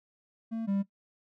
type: tone pair in turn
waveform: triangle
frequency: 225.9 / 197.71 Hz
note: A3 / G3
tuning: +46 / +15 cents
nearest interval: major second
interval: 231 cents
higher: first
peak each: -29 / -24 dBFS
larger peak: second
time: 0.51-0.67 / 0.67-0.83 s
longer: neither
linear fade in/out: 20 ms
effects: noise-tail reverb RT60 0.1 s tail -17 dB re dry